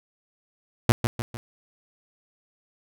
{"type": "tone with echo", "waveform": "sawtooth", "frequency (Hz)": 117.8, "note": "A#2", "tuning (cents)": 19, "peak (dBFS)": -9, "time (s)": [0.89, 0.92], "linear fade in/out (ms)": 0, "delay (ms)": 150, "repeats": 3, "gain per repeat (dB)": -7, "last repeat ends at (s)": 1.37, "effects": []}